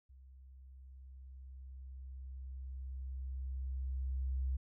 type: tone with level ramp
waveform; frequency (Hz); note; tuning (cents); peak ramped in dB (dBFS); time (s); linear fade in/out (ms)
sine; 65.41; C2; 0; -55 to -32; 0.09-4.57; 10
effects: none